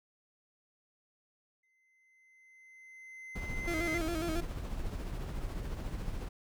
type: tone with exponential growth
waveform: triangle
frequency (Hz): 2061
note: C7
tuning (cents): -27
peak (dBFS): -31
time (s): 1.63-3.98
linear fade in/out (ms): 5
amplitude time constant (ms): 510
type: noise with tremolo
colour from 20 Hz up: brown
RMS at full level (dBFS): -36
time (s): 3.35-6.29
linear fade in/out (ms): 10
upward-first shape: triangle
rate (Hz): 14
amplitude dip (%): 45
type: tone with vibrato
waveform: 35% pulse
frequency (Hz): 329.6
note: E4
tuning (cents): 0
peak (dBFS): -32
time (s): 3.67-4.41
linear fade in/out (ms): 10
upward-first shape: square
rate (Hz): 7.3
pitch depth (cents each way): 69
effects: none